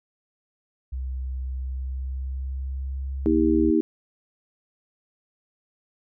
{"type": "tone with pitch glide", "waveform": "sine", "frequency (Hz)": [64.6, 67.93], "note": ["C2", "C#2"], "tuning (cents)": [-21, -34], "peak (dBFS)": -27, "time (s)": [0.92, 3.71], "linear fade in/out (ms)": 10, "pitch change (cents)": 87, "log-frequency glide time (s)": [1.54, 3.56]}
{"type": "harmonic tone", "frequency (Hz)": 79.4, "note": "D#2", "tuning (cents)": 36, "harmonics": [3, 4, 5], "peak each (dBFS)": [-24, -19, -24], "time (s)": [3.26, 3.81], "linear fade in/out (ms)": 0}
{"effects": []}